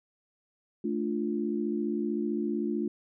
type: chord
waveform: sine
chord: D minor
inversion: second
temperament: equal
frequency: 220 / 293.7 / 349.2 Hz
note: A3 / D4 / F4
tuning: 0 / 0 / 0 cents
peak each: -31 / -33 / -32 dBFS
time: 0.84-2.88 s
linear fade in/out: 5 ms
effects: none